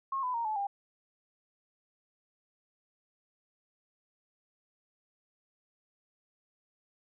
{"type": "tone with pitch steps", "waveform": "sine", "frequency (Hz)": [1081, 1002.8, 930.3, 863, 800.5], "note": ["C#6", "B5", "A#5", "A5", "G5"], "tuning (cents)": [-44, 26, -4, -34, 36], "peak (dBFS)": -30, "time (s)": [0.12, 0.67], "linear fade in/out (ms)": 5, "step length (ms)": 110, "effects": []}